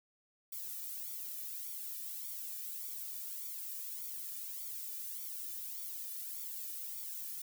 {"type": "noise with flanger", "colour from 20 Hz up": "violet", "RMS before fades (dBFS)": -43, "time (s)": [0.52, 7.42], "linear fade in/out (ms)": 5, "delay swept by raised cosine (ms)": [0.87, 1.71], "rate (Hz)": 1.7, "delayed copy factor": 0.9, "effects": []}